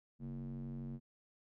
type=tone with band-pass filter; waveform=square; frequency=46.25 Hz; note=F#1; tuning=in tune; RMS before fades=-44 dBFS; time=0.19-1 s; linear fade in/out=50 ms; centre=190 Hz; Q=8.1; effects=none

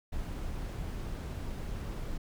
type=noise; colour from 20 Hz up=brown; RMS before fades=-37 dBFS; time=0.12-2.18 s; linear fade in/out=10 ms; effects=none

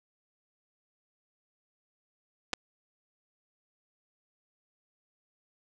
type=clicks; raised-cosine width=0.2 ms; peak=-13 dBFS; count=2; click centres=2.532 / 2.536 s; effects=none

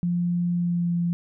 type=tone with pitch glide; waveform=sine; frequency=174.61 to 172.31 Hz; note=F3 to F3; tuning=0 to -23 cents; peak=-21 dBFS; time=0.03-1.13 s; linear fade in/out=0 ms; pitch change=-23 cents; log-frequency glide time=0.53-0.94 s; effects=none

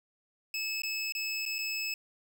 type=tone with dropouts; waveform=25% pulse; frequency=2600 Hz; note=E7; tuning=24 cents flat; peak=-28 dBFS; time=0.54-1.94 s; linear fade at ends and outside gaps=2 ms; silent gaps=0.82-0.834 / 1.123-1.15 / 1.454-1.461 / 1.584-1.588 s; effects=none

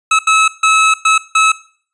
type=tone bursts at uneven times; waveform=25% pulse; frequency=1295 Hz; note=E6; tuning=31 cents flat; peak=-4 dBFS; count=5; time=0.11-0.19 / 0.27-0.48 / 0.63-0.94 / 1.05-1.18 / 1.35-1.52 s; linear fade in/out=5 ms; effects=noise-tail reverb RT60 0.5 s tail -19 dB re dry + resampled to 22050 Hz

